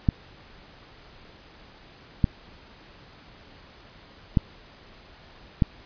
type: clicks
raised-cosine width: 5 ms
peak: -6 dBFS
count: 4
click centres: 0.088 / 2.242 / 4.372 / 5.622 s
effects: pink hiss -50 dBFS RMS until 5.85 s + resampled to 11025 Hz